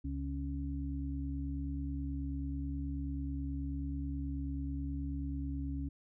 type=harmonic tone; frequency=69.3 Hz; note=C#2; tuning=in tune; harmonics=1 / 2 / 4; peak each=-37 / -43 / -40 dBFS; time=0.04-5.89 s; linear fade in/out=10 ms; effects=none